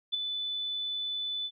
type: tone with ADSR envelope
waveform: sine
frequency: 3495 Hz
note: A7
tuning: 12 cents flat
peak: -24 dBFS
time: 0.12-1.51 s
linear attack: 22 ms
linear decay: 11 ms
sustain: -7 dB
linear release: 56 ms
effects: none